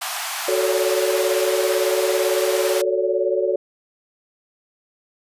pink high-pass noise, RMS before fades -27 dBFS, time 0.01-2.82 s, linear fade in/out 10 ms, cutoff 660 Hz, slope 96 dB/octave
sine chord, D major seventh, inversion first, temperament equal with one note detuned, 370 / 440 / 554.4 / 572.3 Hz, F#4 / A4 / C#5 / D5, 0 / 0 / 0 / -45 cents, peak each -22 / -23 / -24 / -24 dBFS, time 0.48-3.56 s, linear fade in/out 5 ms
effects resampled to 32000 Hz

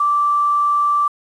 sine tone with quantisation, 1169 Hz, D6, 8 cents flat, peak -13 dBFS, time 0-1.08 s, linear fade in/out 5 ms, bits 7, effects resampled to 24000 Hz

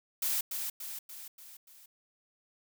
blue noise with echo, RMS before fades -31 dBFS, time 0.22-0.41 s, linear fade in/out 5 ms, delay 290 ms, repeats 5, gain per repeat -5 dB, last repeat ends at 1.86 s, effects none

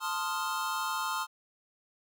square chord, F dominant seventh, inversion first, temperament equal, 880 / 1046.5 / 1244.5 / 1396.9 Hz, A5 / C6 / Eb6 / F6, 0 / 0 / 0 / 0 cents, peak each -38 / -36 / -37 / -38 dBFS, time 0-1.27 s, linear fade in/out 50 ms, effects none

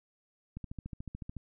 click train, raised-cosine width 5 ms, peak -28 dBFS, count 12, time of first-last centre 0.57-1.367 s, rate 13.8 Hz, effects none

